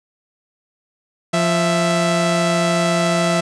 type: tone pair together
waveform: sawtooth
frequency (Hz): 173.7 / 661.1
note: F3 / E5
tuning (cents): -9 / +5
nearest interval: octave + major seventh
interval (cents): 2314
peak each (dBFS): -14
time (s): 1.33-3.41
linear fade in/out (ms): 10
effects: resampled to 22050 Hz + 8-bit